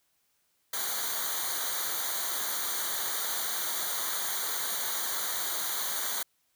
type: noise with comb filter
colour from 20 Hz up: white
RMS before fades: -32 dBFS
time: 0.73-6.23 s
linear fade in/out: 5 ms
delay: 0.38 ms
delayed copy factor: -0.95
effects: white hiss -73 dBFS RMS until 6.55 s